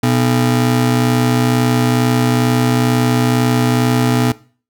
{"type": "ring-modulated tone", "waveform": "35% pulse", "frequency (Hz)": 185, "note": "F#3", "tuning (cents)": 0, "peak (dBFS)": -7, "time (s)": [0.03, 4.32], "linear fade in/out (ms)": 5, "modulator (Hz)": 61.4, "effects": ["noise-tail reverb RT60 0.4 s tail -19 dB re dry"]}